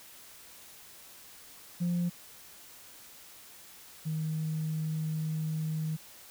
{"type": "tone pair in turn", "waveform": "sine", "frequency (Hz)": [174.61, 157.18], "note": ["F3", "D#3"], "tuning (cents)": [0, 18], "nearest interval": "major second", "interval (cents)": 182, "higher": "first", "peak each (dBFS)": [-25, -29], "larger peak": "first", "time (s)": [[1.8, 2.1], [4.05, 5.97]], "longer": "second", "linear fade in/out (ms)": 20, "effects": ["tanh soft clip ceiling -25 dBFS", "white hiss -52 dBFS RMS until 6.3 s"]}